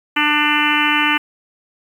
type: harmonic tone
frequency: 297.7 Hz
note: D4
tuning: 24 cents sharp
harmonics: 1 / 3 / 4 / 5 / 6 / 7 / 8 / 9 / 10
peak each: -22 / -22 / -22 / -22 / -22 / -22 / -22 / -22 / -22 dBFS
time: 0.16-1.18 s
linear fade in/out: 10 ms
effects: 7-bit